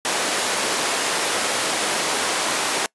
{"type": "high-pass noise", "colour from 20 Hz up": "pink", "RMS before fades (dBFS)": -22, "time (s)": [0.05, 2.86], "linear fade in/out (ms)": 0, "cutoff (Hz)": 420, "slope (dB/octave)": 12, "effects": ["noise-tail reverb RT60 0.1 s tail -24 dB re dry", "resampled to 24000 Hz"]}